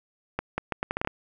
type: accelerating click train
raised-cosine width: 0.5 ms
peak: -12 dBFS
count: 9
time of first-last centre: 0.39-1.074 s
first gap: 190 ms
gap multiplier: 0.75
effects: none